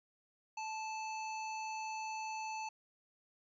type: harmonic tone with a mistuned harmonic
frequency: 875 Hz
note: A5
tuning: 10 cents flat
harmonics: 1 / 3 / 5 / 7 / 8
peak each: -40 / -46 / -54 / -53 / -61 dBFS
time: 0.57-2.69 s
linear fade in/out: 5 ms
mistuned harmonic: 5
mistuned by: +19 cents
effects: 13-bit